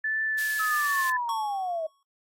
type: tone with vibrato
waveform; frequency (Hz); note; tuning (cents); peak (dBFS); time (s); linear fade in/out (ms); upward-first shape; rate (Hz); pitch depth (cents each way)
sine; 1745; A6; -15; -25; 0.04-1.17; 5; triangle; 1.4; 18
type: high-pass noise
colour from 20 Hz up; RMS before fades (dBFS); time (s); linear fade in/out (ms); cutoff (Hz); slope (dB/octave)
white; -37; 0.38-1.1; 2; 2100; 12
type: linear sweep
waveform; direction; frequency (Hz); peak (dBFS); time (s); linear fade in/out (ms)
sine; down; 1302 to 622; -27; 0.59-1.87; 10
type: tone with exponential decay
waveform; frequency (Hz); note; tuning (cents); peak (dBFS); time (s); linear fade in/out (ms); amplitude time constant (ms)
square; 1108.7; C#6; 0; -30; 1.29-2.03; 2; 160
effects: noise-tail reverb RT60 0.1 s tail -20 dB re dry + AAC 48 kbps